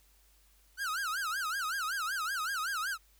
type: tone with vibrato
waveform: 45% pulse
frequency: 1424 Hz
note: F6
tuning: 33 cents sharp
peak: -32 dBFS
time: 0.77-2.98 s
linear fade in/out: 50 ms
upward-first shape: sine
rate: 5.3 Hz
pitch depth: 240 cents each way
effects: added 50 Hz sine -64 dBFS peak until 3.19 s + white hiss -67 dBFS RMS until 3.19 s